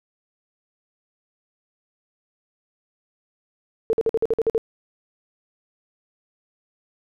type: tone bursts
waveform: sine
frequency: 450 Hz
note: A4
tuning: 39 cents sharp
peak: -16 dBFS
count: 9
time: 3.9-4.579 s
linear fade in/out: 0 ms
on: 31 ms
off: 50 ms
effects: none